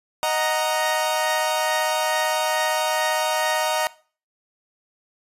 sawtooth chord, D# minor, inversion none, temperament equal, 622.3 / 740 / 932.3 Hz, D#5 / F#5 / A#5, 0 / 0 / 0 cents, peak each -20 / -23 / -20 dBFS, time 0.23-3.87 s, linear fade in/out 0 ms, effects noise-tail reverb RT60 0.4 s tail -20 dB re dry + resampled to 32000 Hz

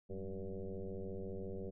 sine tone with frequency modulation, 196 Hz, G3, in tune, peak -40 dBFS, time 0.09-1.71 s, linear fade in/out 20 ms, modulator 94.4 Hz, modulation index 3.5, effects none

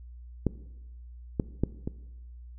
clicks, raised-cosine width 3 ms, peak -11 / -12 / -11 / -18 dBFS, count 4, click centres 0.467 / 1.398 / 1.636 / 1.875 s, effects noise-tail reverb RT60 1.0 s tail -18 dB re dry + added 60 Hz sine -43 dBFS peak until 2.58 s

